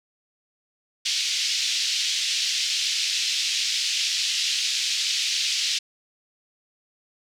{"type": "band-pass noise", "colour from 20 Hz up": "white", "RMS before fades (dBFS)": -25, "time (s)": [1.05, 5.79], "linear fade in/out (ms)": 10, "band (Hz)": [2600, 5600], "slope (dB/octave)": 24, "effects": []}